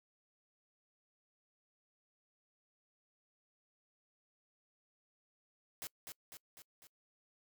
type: noise with echo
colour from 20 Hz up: white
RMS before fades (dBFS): -44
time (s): 5.82-5.87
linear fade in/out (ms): 0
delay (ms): 250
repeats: 4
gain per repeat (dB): -4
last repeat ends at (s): 6.87
effects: noise-tail reverb RT60 0.1 s tail -25 dB re dry